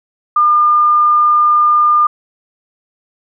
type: tone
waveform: sine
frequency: 1206 Hz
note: D6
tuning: 46 cents sharp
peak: -7 dBFS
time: 0.36-2.07 s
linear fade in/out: 5 ms
effects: none